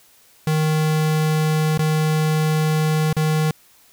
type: tone with dropouts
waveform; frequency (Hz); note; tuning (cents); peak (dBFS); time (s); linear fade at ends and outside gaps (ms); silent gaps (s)
square; 155.56; D#3; 0; -17; 0.47-3.51; 2; 1.776-1.791 / 3.129-3.166
effects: white hiss -53 dBFS RMS until 3.92 s